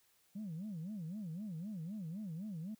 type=tone with vibrato; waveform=sine; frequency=185 Hz; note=F#3; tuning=in tune; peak=-39 dBFS; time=0.35-2.75 s; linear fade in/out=10 ms; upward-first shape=sine; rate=3.9 Hz; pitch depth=290 cents each way; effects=tanh soft clip ceiling -38 dBFS + white hiss -72 dBFS RMS until 2.79 s